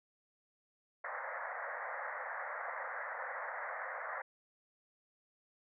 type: band-pass noise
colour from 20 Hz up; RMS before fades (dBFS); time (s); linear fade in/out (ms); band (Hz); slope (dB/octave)
white; -42; 1.04-4.22; 5; 500 to 2000; 96
effects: none